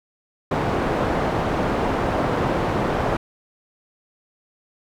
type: low-pass noise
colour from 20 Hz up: white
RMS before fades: -22 dBFS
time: 0.51-3.17 s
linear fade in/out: 5 ms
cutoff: 770 Hz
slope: 12 dB/octave
effects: none